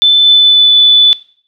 sine tone with pitch glide, 3520 to 3484 Hz, A7 to A7, 0 to -18 cents, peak -3 dBFS, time 0.02-1.13 s, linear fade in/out 0 ms, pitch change -18 cents, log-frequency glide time 0.18-0.74 s, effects noise-tail reverb RT60 0.5 s tail -19 dB re dry

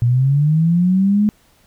sine linear sweep, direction up, 116.54 to 213.3 Hz, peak -11 dBFS, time 0.02-1.29 s, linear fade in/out 0 ms, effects pink hiss -55 dBFS RMS until 1.66 s

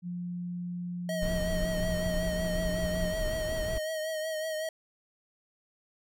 sine tone, 176.4 Hz, F3, 18 cents sharp, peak -33 dBFS, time 0.02-3.15 s, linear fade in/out 50 ms
square tone with vibrato, 630 Hz, D#5, 21 cents sharp, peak -32 dBFS, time 1.09-4.69 s, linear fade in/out 2 ms, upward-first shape triangle, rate 5.4 Hz, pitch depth 44 cents each way
brown noise, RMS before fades -34 dBFS, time 1.21-3.79 s, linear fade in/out 20 ms
effects none

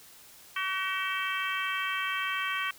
harmonic tone with a mistuned harmonic, 379.4 Hz, F#4, 43 cents sharp, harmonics 3 / 4 / 5 / 6 / 7 / 8, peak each -34 / -35 / -36 / -37 / -37 / -38 dBFS, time 0.56-2.71 s, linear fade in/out 5 ms, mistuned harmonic 8, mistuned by +69 cents, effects white hiss -53 dBFS RMS until 2.78 s

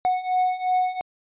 triangle beating tone pair, 734 / 736.8 Hz, F#5 / F#5, -14 / -7 cents, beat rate 2.8 Hz, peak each -23 / -20 dBFS, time 0.05-1.01 s, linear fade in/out 0 ms, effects resampled to 8000 Hz

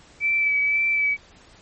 sine tone with vibrato, 2308 Hz, D7, 31 cents flat, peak -18 dBFS, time 0.2-1.17 s, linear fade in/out 50 ms, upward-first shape sine, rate 1.9 Hz, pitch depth 22 cents each way, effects pink hiss -51 dBFS RMS until 1.61 s + MP3 32 kbps

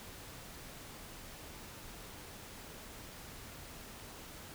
silence, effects pink hiss -50 dBFS RMS until 4.54 s

